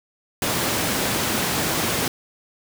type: high-pass noise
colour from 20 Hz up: pink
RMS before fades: -23 dBFS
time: 0.42-2.08 s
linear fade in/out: 2 ms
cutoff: 120 Hz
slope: 12 dB/octave
effects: none